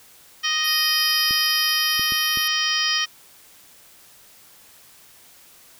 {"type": "harmonic tone", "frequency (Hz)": 622.3, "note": "D#5", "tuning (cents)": 0, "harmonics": [2, 3, 4, 5, 6, 7, 8, 9], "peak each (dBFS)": [-30, -26, -30, -24, -35, -34, -32, -27], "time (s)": [0.43, 3.06], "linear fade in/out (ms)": 20}
{"type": "band-pass noise", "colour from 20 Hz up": "white", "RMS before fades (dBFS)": -33, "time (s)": [0.64, 2.48], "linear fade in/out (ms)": 5, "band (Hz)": [11000, 13000], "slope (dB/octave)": 96}
{"type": "tone", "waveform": "sine", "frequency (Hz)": 4978, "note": "D#8", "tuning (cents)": 0, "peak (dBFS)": -24, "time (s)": [0.67, 2.98], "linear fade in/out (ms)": 5}
{"type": "clicks", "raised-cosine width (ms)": 3, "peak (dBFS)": -22, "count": 4, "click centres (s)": [1.309, 1.995, 2.122, 2.373]}
{"effects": ["white hiss -50 dBFS RMS until 5.79 s"]}